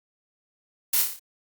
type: noise with echo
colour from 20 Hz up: blue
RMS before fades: -22 dBFS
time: 0.93-1.02 s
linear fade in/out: 5 ms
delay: 29 ms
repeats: 6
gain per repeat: -4 dB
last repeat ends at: 1.194 s
effects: Opus 48 kbps